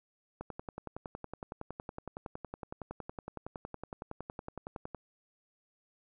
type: click train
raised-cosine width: 1 ms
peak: -26 dBFS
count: 50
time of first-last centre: 0.41-4.947 s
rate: 10.8 Hz
effects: none